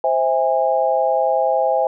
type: chord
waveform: sine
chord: C augmented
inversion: none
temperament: just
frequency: 523.3 / 654.1 / 817.6 Hz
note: C5 / E5 / G#5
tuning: 0 / -14 / -27 cents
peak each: -19 dBFS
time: 0.04-1.87 s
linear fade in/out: 2 ms
effects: none